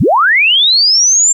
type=linear sweep; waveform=sine; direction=up; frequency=66.8 to 7430 Hz; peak=-6 dBFS; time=0-1.33 s; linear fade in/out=10 ms; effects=8-bit